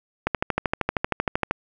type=click train; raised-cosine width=0.5 ms; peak=-6 dBFS; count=17; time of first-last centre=0.27-1.51 s; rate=12.9 Hz; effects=none